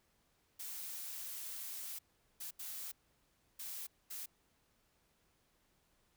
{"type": "noise bursts at uneven times", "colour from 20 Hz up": "blue", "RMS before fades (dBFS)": -45, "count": 5, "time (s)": [[0.59, 1.99], [2.4, 2.51], [2.59, 2.92], [3.59, 3.87], [4.1, 4.26]], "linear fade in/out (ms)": 10, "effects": ["pink hiss -75 dBFS RMS until 6.16 s"]}